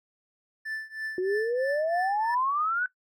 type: tone with tremolo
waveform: triangle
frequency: 1760 Hz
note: A6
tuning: in tune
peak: -28 dBFS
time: 0.65-2.35 s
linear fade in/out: 10 ms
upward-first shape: triangle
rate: 3.1 Hz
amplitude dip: 95%
type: exponential sweep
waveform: sine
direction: up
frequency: 358.8 to 1517 Hz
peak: -24 dBFS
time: 1.18-2.86 s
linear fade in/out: 2 ms
effects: noise-tail reverb RT60 0.1 s tail -17 dB re dry